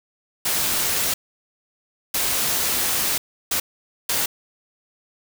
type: noise bursts at uneven times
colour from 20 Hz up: white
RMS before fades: -22 dBFS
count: 4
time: 0.45-1.14 / 2.14-3.18 / 3.51-3.6 / 4.09-4.26 s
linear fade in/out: 5 ms
effects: none